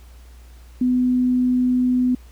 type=tone; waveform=sine; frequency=250.7 Hz; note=B3; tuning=26 cents sharp; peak=-15 dBFS; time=0.81-2.15 s; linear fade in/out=5 ms; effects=added 60 Hz sine -41 dBFS peak until 2.31 s + pink hiss -54 dBFS RMS until 2.31 s